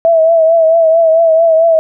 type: tone with vibrato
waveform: sine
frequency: 654 Hz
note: E5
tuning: 14 cents flat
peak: -5 dBFS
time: 0.05-1.79 s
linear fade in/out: 0 ms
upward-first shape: triangle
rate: 4.5 Hz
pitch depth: 56 cents each way
effects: none